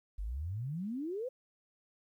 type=exponential sweep; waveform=sine; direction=up; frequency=45.33 to 533 Hz; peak=-35 dBFS; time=0.18-1.29 s; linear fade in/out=10 ms; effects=12-bit